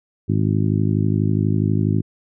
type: harmonic tone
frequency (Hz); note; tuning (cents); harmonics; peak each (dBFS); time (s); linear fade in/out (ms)
52.2; G#1; +10; 2 / 3 / 4 / 5 / 6 / 7; -19 / -21 / -24 / -25 / -27 / -30; 0.28-2.02; 20
effects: none